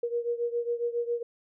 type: beating tone pair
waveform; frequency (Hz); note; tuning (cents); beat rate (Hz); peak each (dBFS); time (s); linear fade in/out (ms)
sine; 472 / 479.3; A#4 / A#4; +22 / +48; 7.3; -29 / -32; 0.03-1.23; 5
effects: none